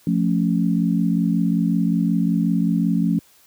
sine chord, F augmented, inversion none, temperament equal, 174.61 / 220 / 277.2 Hz, F3 / A3 / C#4, 0 / 0 / 0 cents, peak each -19 / -21 / -23 dBFS, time 0.07-3.19 s, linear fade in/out 2 ms, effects white hiss -54 dBFS RMS until 3.46 s + high-pass 60 Hz 12 dB/octave

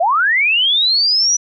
sine linear sweep, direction up, 621 to 5940 Hz, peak -11 dBFS, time 0-1.37 s, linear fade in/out 10 ms, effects none

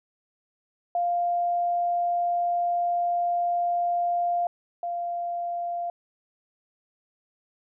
sine tone pair in turn, 698.5 / 694.5 Hz, F5 / F5, 0 / -10 cents, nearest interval unison, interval 10 cents, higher first, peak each -22 / -27 dBFS, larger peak first, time 0.95-4.47 / 4.83-5.9 s, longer first, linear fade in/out 2 ms, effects none

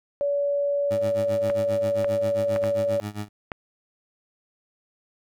sine tone, 570 Hz, C#5, 48 cents sharp, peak -21 dBFS, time 0.21-3 s, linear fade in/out 0 ms
20% pulse tone with tremolo, 104.2 Hz, G#2, 6 cents sharp, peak -23 dBFS, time 0.9-3.29 s, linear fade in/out 20 ms, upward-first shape sine, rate 7.5 Hz, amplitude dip 90%
clicks, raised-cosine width 0.5 ms, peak -15 dBFS, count 5, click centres 1.5 / 2.045 / 2.562 / 2.639 / 3.518 s
effects none

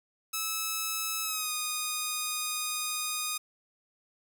5% pulse tone with pitch glide, 1300 to 1234.9 Hz, E6 to D#6, -24 to -13 cents, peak -19 dBFS, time 0.33-3.38 s, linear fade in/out 10 ms, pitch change -89 cents, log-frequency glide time 1.23-1.52 s, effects none

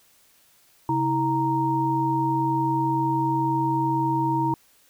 sine tone cluster, 134.6 / 324.3 / 931 Hz, C3 / E4 / A#5, +49 / -28 / -2 cents, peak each -27 / -25 / -23 dBFS, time 0.89-4.54 s, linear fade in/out 2 ms, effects white hiss -59 dBFS RMS until 4.89 s

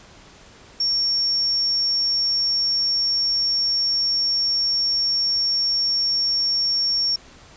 sine tone, 5500 Hz, F8, 27 cents flat, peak -18 dBFS, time 0.8-7.16 s, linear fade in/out 5 ms, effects pink hiss -47 dBFS RMS until 7.56 s + resampled to 16000 Hz

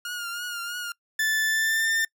sawtooth tone with vibrato, 1420 Hz, F6, 28 cents sharp, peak -27 dBFS, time 0.05-0.92 s, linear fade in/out 2 ms, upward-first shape triangle, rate 3.1 Hz, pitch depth 52 cents each way
40% pulse tone with pitch glide, 1753 to 1798.1 Hz, A6 to A6, -7 to +37 cents, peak -21 dBFS, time 1.19-2.05 s, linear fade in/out 5 ms, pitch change +44 cents, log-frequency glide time 1.45-1.9 s
effects noise-tail reverb RT60 0.1 s tail -24 dB re dry

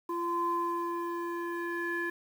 square tone with low-pass filter sweep, 343 Hz, F4, 31 cents flat, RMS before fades -33 dBFS, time 0.09-2.1 s, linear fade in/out 5 ms, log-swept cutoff 910 to 1800 Hz, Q 6.5, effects 9-bit

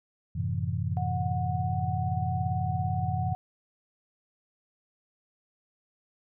sine chord, F# half-diminished seventh, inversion none, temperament equal, 92.5 / 110 / 130.81 / 164.81 Hz, F#2 / A2 / C3 / E3, 0 / 0 / 0 / 0 cents, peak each -31 / -33 / -33 / -34 dBFS, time 0.35-3.34 s, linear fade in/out 10 ms
sine tone with pitch glide, 731 to 741.2 Hz, F#5 to F#5, -21 to +3 cents, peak -32 dBFS, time 0.97-3.35 s, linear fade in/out 0 ms, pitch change +24 cents, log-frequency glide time 1.38-1.76 s
effects none

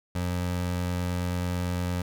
25% pulse tone, 89 Hz, F2, 33 cents sharp, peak -23 dBFS, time 0.15-2.02 s, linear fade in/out 5 ms, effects none

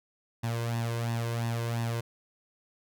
sawtooth tone with flanger, 116.54 Hz, A#2, in tune, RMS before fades -31 dBFS, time 0.43-2.01 s, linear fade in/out 10 ms, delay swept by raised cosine 1.1 to 1.98 ms, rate 2.9 Hz, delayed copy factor +0.65, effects none

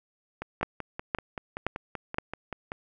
two click trains, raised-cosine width 0.5 ms, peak -11 / -19 dBFS, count 4 / 13, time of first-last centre 0.63-2.184 / 0.42-2.719 s, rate 1.93 / 5.22 Hz, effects none

